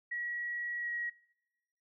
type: tone with pitch glide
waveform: sine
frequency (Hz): 1918 to 1903.7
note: A#6 to A#6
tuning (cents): +49 to +36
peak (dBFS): -34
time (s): 0.11-1.1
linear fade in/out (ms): 10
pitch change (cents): -13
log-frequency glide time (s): 0.8-0.89
effects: noise-tail reverb RT60 1.0 s tail -25 dB re dry